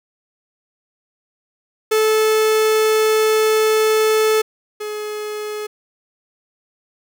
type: tone pair in turn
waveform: 45% pulse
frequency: 435.2 / 423.1 Hz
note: A4 / G#4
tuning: -19 / +32 cents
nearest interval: unison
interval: 49 cents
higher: first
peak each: -13 / -24 dBFS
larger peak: first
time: 1.91-4.42 / 4.8-5.67 s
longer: first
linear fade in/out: 10 ms
effects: none